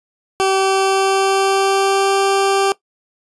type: tone with pitch glide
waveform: 20% pulse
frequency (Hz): 384.9 to 391.9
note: G4 to G4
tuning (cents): -32 to 0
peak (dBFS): -8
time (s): 0.4-2.72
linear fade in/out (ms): 0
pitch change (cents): +32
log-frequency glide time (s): 0.51-2.16
effects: noise-tail reverb RT60 0.1 s tail -18 dB re dry + resampled to 24000 Hz